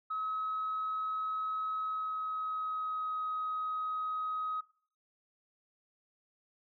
sine tone with pitch glide, 1280 to 1262.4 Hz, D#6 to D#6, +49 to +25 cents, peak -32 dBFS, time 0.1-4.61 s, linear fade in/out 10 ms, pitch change -24 cents, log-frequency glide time 1.75-3.22 s, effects noise-tail reverb RT60 0.5 s tail -20 dB re dry + tanh soft clip ceiling -28 dBFS

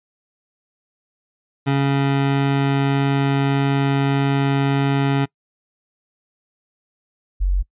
25% pulse / sine tone pair in turn, 138.59 / 46.25 Hz, C#3 / F#1, 0 / 0 cents, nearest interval octave + perfect fifth, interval 1900 cents, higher first, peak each -12 / -15 dBFS, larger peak first, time 1.66-5.26 / 7.4-7.63 s, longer first, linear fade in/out 20 ms, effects noise-tail reverb RT60 0.1 s tail -24 dB re dry + resampled to 8000 Hz

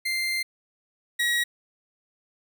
30% pulse tone pair in turn, 2092 / 1906.9 Hz, C7 / A#6, -1 / +39 cents, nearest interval major second, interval 160 cents, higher first, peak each -22 / -19 dBFS, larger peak second, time 0.05-0.43 / 1.19-1.44 s, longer first, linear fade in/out 10 ms, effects none

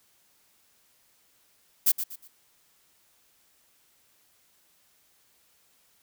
violet noise with echo, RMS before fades -20 dBFS, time 1.86-1.92 s, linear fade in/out 10 ms, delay 120 ms, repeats 3, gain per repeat -10 dB, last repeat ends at 2.28 s, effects white hiss -65 dBFS RMS until 6.02 s

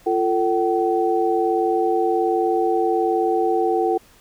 sine tone cluster, 346.2 / 444.9 / 762 Hz, F4 / A4 / G5, -15 / +19 / -49 cents, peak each -21 dBFS, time 0.06-3.98 s, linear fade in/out 10 ms, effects pink hiss -52 dBFS RMS until 4.2 s

